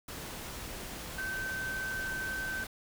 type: tone in noise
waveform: sine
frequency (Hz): 1543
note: G6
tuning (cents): -28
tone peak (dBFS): -34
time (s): 1.18-2.64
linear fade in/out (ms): 5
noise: pink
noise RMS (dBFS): -42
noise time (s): 0.08-2.67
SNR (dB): +5
effects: none